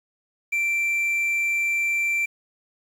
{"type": "tone with quantisation", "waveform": "triangle", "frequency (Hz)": 2349, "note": "D7", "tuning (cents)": 0, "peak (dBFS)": -19, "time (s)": [0.52, 2.26], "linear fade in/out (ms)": 10, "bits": 8, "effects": []}